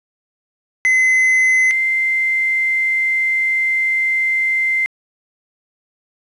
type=tone pair in turn; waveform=triangle / sine; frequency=2044 / 2083 Hz; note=C7 / C7; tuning=-41 / -8 cents; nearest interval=unison; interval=33 cents; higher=second; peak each=-9 / -14 dBFS; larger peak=first; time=0.85-1.71 / 1.71-4.86 s; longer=second; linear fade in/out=0 ms; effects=resampled to 24000 Hz + 7-bit